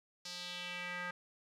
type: tone with band-pass filter sweep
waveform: square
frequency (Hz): 178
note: F3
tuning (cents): +33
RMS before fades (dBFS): -43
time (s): 0.25-1.11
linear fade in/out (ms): 5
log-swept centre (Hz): 5000 to 1600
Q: 2.5
effects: none